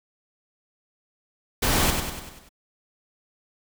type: noise with echo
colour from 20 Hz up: pink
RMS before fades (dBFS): -22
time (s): 1.62-1.91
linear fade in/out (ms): 10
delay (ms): 97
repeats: 6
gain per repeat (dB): -5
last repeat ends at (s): 2.492
effects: none